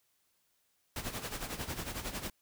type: noise with tremolo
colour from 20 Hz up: pink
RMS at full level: -37 dBFS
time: 0.96-2.3 s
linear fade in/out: 2 ms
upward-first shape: sine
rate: 11 Hz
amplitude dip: 70%
effects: white hiss -75 dBFS RMS until 2.41 s